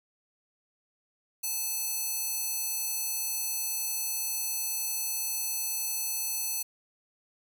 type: tone with high-pass filter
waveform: square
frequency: 869 Hz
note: A5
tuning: 22 cents flat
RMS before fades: -32 dBFS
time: 1.43-6.63 s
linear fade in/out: 10 ms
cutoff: 7500 Hz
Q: 0.77
effects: none